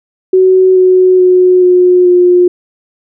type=tone with pitch steps; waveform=sine; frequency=373.9 / 369.6 / 365.4 / 361.2 / 357 Hz; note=F#4 / F#4 / F#4 / F#4 / F4; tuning=+18 / -2 / -22 / -42 / +38 cents; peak=-3 dBFS; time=0.33-2.48 s; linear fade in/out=5 ms; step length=430 ms; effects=none